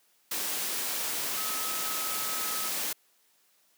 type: tone in noise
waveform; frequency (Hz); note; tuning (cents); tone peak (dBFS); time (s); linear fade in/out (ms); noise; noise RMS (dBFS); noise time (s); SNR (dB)
sine; 1281; E6; -50; -39; 1.37-2.69; 5; white; -32; 0.31-2.93; -10
effects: white hiss -67 dBFS RMS until 3.77 s + high-pass 200 Hz 12 dB/octave